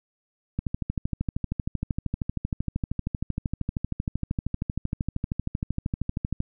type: click train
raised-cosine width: 5 ms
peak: -14 dBFS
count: 76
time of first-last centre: 0.59-6.404 s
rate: 12.9 Hz
effects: none